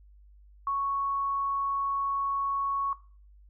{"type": "tone", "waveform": "sine", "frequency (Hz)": 1108.7, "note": "C#6", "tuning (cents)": 0, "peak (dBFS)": -26, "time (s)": [0.67, 2.93], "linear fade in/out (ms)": 2, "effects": ["noise-tail reverb RT60 0.4 s tail -18 dB re dry", "added 50 Hz sine -52 dBFS peak until 3.49 s"]}